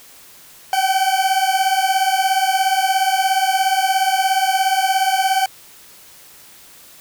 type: beating tone pair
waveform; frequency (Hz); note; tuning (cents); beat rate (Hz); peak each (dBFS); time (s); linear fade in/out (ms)
40% pulse; 758 / 775; F#5 / G5; +42 / -20; 17; -17; 0.73-5.46; 2
effects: white hiss -44 dBFS RMS until 7 s